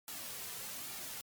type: noise with flanger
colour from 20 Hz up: white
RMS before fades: -44 dBFS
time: 0.08-1.21 s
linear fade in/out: 0 ms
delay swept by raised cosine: 1.9 to 3.6 ms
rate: 1.2 Hz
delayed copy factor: -0.5
effects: MP3 96 kbps